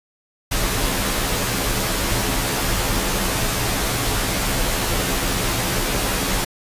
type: noise with comb filter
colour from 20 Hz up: pink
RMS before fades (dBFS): -21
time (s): 0.51-6.45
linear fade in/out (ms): 10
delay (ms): 13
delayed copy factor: -0.95
effects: resampled to 32000 Hz